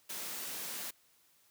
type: high-pass noise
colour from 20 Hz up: white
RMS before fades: -41 dBFS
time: 0.09-0.91 s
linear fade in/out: 10 ms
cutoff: 140 Hz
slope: 96 dB/octave
effects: white hiss -68 dBFS RMS until 1.5 s + high-pass 60 Hz 12 dB/octave

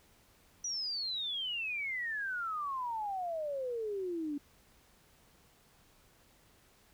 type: exponential sweep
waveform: sine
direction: down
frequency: 5920 to 282.1 Hz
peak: -34 dBFS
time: 0.64-4.38 s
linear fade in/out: 5 ms
effects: pink hiss -65 dBFS RMS until 6.93 s

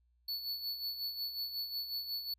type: tone with tremolo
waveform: square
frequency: 4438 Hz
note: C#8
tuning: 1 cent sharp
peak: -35 dBFS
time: 0.28-2.34 s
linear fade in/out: 5 ms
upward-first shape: sine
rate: 5.5 Hz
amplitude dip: 60%
effects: added 60 Hz sine -69 dBFS peak until 2.38 s

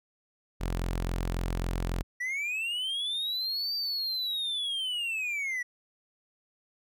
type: tone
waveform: sawtooth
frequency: 43.65 Hz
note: F1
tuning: in tune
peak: -25 dBFS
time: 0.6-2.03 s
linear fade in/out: 20 ms
type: linear two-way sweep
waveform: triangle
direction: up then down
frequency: 1925 to 4676 to 1925 Hz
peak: -28 dBFS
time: 2.2-5.63 s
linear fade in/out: 10 ms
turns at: 3.75 s
effects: none

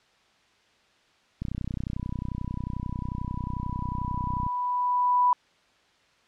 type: click train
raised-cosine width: 5 ms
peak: -19 dBFS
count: 96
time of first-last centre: 1.42-4.465 s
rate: 31.2 Hz
type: tone with exponential growth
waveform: sine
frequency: 987.8 Hz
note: B5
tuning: in tune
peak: -17 dBFS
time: 1.97-5.33 s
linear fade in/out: 2 ms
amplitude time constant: 730 ms
effects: white hiss -62 dBFS RMS until 6.27 s + low-pass 4000 Hz 12 dB/octave

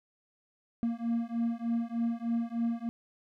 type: beating tone pair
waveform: triangle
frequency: 231.1 / 234.4 Hz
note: A#3 / A#3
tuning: -15 / +10 cents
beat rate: 3.3 Hz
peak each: -30 / -30 dBFS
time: 0.83-2.89 s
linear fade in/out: 0 ms
effects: none

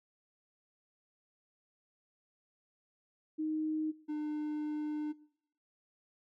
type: tone pair in turn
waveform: sine / triangle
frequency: 311.1 / 301.5 Hz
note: D#4 / D4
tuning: 0 / +46 cents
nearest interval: minor second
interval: 54 cents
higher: first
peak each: -32 / -32 dBFS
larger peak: neither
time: 3.38-3.92 / 4.08-5.13 s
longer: second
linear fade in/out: 20 ms
effects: noise-tail reverb RT60 0.7 s tail -21 dB re dry

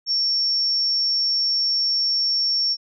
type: tone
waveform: sine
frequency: 5470 Hz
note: F8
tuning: 37 cents flat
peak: -18 dBFS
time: 0.06-2.77 s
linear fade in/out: 50 ms
effects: none

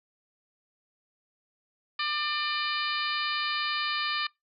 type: harmonic tone with a mistuned harmonic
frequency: 597 Hz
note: D5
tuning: 28 cents sharp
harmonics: 2 / 3 / 4 / 5 / 6 / 7 / 8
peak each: -32 / -34 / -35 / -36 / -37 / -37 / -38 dBFS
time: 1.99-4.27 s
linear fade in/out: 5 ms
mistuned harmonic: 6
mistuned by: +44 cents
effects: noise-tail reverb RT60 0.2 s tail -26 dB re dry

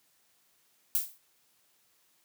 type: noise with exponential decay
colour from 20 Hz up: violet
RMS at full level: -24 dBFS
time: 0.95-1.18 s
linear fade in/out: 1 ms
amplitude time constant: 48 ms
effects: white hiss -69 dBFS RMS until 2.24 s + high-pass 100 Hz 12 dB/octave

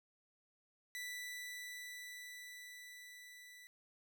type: tone with level ramp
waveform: sawtooth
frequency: 1975.5 Hz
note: B6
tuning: in tune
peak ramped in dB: -39 to -52 dBFS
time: 0.95-3.67 s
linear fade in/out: 0 ms
effects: none

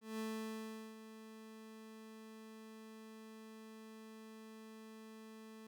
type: tone with ADSR envelope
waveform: 30% pulse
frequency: 220 Hz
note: A3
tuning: in tune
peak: -37 dBFS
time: 0.01-5.67 s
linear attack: 180 ms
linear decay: 760 ms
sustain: -13 dB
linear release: 4 ms
effects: none

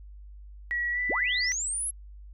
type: tone with pitch glide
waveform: sine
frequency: 1925 to 1981.4 Hz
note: B6 to B6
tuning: -45 to +5 cents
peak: -26 dBFS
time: 0.71-1.52 s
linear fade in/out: 0 ms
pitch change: +50 cents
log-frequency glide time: 0.92-1 s
type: linear sweep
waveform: sine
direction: up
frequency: 150 to 11210 Hz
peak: -28 dBFS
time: 1.09-1.91 s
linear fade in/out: 10 ms
effects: added 50 Hz sine -43 dBFS peak until 2.33 s

